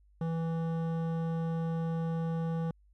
sine tone with hard clipping, 164.4 Hz, E3, 4 cents flat, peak -32 dBFS, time 0.21-2.71 s, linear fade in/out 2 ms, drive 13 dB, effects added 50 Hz sine -60 dBFS peak until 2.93 s

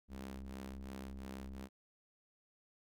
sawtooth ring-modulated tone, 66.3 Hz, C2, 23 cents sharp, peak -38 dBFS, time 0.08-1.69 s, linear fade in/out 50 ms, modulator 134 Hz, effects none

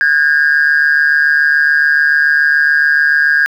sine tone with amplitude modulation, 1624 Hz, G#6, 39 cents flat, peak -3 dBFS, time 0.01-3.46 s, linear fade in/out 0 ms, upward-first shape sine, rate 147 Hz, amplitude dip 80%, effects tanh soft clip ceiling -3 dBFS + 7-bit

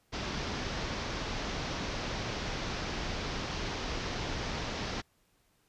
pink low-pass noise, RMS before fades -36 dBFS, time 0.12-5.02 s, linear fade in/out 20 ms, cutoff 6000 Hz, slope 48 dB/octave, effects pink hiss -71 dBFS RMS until 5.68 s + resampled to 32000 Hz

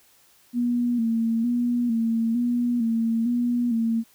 sine tone with vibrato, 234.5 Hz, A#3, 11 cents sharp, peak -20 dBFS, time 0.53-4.04 s, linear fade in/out 50 ms, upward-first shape square, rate 1.1 Hz, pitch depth 51 cents each way, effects white hiss -58 dBFS RMS until 4.14 s

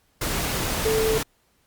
sine tone in noise, 440 Hz, A4, in tune, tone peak -20 dBFS, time 0.85-1.18 s, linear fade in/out 5 ms, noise pink, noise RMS -26 dBFS, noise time 0.21-1.23 s, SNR +3 dB, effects pink hiss -65 dBFS RMS until 1.66 s + Opus 48 kbps

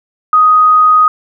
sine tone, 1249 Hz, D#6, 6 cents sharp, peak -4 dBFS, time 0.33-1.08 s, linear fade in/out 2 ms, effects none

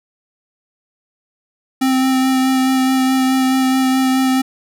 square tone with vibrato, 261.6 Hz, C4, in tune, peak -13 dBFS, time 1.81-4.42 s, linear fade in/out 10 ms, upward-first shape sine, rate 4.7 Hz, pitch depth 13 cents each way, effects none

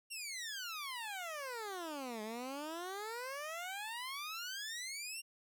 15% pulse exponential two-way sweep, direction down then up, 2816 to 210 to 2816 Hz, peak -35 dBFS, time 0.1-5.22 s, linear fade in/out 20 ms, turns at 2.22 s, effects none

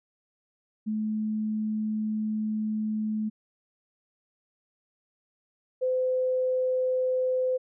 sine tone pair in turn, 215.5 / 511.5 Hz, A3 / C5, -36 / -39 cents, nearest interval octave + minor third, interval 1497 cents, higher second, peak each -26 / -23 dBFS, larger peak second, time 0.86-3.3 / 5.81-7.58 s, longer first, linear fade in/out 20 ms, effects none

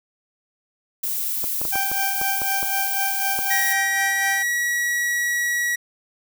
violet noise, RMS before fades -25 dBFS, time 1.03-3.73 s, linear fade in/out 5 ms
clicks, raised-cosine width 1 ms, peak -17 dBFS, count 9, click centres 1.441 / 1.615 / 1.652 / 1.756 / 1.916 / 2.215 / 2.418 / 2.629 / 3.39 s
20% pulse tone with tremolo, 784 Hz, G5, in tune, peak -17 dBFS, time 1.72-4.43 s, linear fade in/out 10 ms, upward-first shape sine, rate 4 Hz, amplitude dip 55%
45% pulse tone with pitch glide, 1900 to 1922.1 Hz, A#6 to B6, +33 to -47 cents, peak -20 dBFS, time 3.5-5.76 s, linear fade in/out 10 ms, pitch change +20 cents, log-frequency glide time 3.69-4.33 s
effects none

